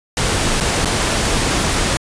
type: noise with dropouts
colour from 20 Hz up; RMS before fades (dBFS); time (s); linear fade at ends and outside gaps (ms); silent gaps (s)
pink; -17; 0.17-1.97; 1; 0.602-0.608 / 0.848-0.856
effects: resampled to 22050 Hz